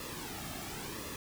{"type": "noise with flanger", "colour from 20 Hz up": "pink", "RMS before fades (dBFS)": -42, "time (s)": [0, 1.16], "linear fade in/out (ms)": 2, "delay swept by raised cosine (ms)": [1.3, 2.07], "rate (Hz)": 0.95, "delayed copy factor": -0.65, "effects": []}